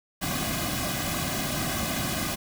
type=noise with comb filter; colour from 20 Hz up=pink; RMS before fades=-29 dBFS; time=0.21-2.36 s; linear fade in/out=20 ms; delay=2.2 ms; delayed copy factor=-0.85; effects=none